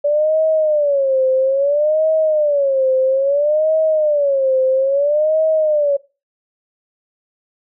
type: tone with vibrato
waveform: sine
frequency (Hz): 575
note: D5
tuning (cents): -37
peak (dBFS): -12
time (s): 0.04-5.97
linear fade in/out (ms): 10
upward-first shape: sine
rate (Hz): 0.6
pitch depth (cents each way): 170
effects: noise-tail reverb RT60 0.3 s tail -21 dB re dry